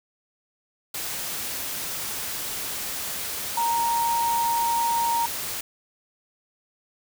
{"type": "tone in noise", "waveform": "sine", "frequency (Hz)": 932.3, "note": "A#5", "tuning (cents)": 0, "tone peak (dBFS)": -21, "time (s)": [3.57, 5.26], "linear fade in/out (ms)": 5, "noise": "white", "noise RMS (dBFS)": -31, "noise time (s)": [0.94, 5.61], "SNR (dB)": 7, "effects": []}